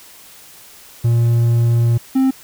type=tone pair in turn; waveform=triangle; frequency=117.5 / 264.3 Hz; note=A#2 / C4; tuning=+14 / +18 cents; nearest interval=octave + major second; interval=1404 cents; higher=second; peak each=-9 dBFS; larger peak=neither; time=1.04-1.98 / 2.15-2.31 s; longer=first; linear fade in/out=10 ms; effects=white hiss -42 dBFS RMS until 2.43 s